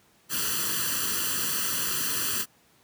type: noise with comb filter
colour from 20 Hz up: white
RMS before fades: -28 dBFS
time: 0.29-2.46 s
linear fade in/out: 50 ms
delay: 0.67 ms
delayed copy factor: +0.95
effects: pink hiss -61 dBFS RMS until 2.83 s + high-pass 100 Hz 12 dB/octave